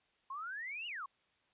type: exponential two-way sweep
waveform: sine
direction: up then down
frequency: 1040 to 2951 to 1040 Hz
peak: -40 dBFS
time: 0.3-1.06 s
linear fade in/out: 5 ms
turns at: 0.87 s
effects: white hiss -74 dBFS RMS until 1.53 s + resampled to 8000 Hz